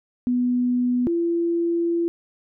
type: tone pair in turn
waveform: sine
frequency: 246.9 / 339.5 Hz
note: B3 / F4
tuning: 0 / -49 cents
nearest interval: tritone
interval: 551 cents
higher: second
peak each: -18 / -19 dBFS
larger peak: first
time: 0.27-1.07 / 1.07-2.08 s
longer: second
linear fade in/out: 0 ms
effects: none